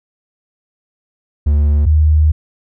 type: tone pair in turn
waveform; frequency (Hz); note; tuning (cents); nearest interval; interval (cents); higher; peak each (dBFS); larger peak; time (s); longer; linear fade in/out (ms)
triangle / sine; 73.42 / 76.92; D2 / D#2; 0 / -19; minor second; 81; second; -7 / -7; neither; 1.46-1.86 / 1.86-2.32; second; 10
effects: none